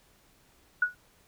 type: tone with exponential decay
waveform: sine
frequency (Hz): 1464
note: F#6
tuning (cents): -19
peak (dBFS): -18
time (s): 0.82-0.95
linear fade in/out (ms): 5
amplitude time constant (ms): 28
effects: pink hiss -63 dBFS RMS until 1.27 s